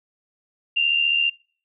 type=tone pair together; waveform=sine; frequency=2719 / 2794 Hz; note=F7 / F7; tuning=-47 / 0 cents; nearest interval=unison; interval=47 cents; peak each=-25 / -18 dBFS; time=0.76-1.3 s; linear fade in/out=10 ms; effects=noise-tail reverb RT60 0.5 s tail -26 dB re dry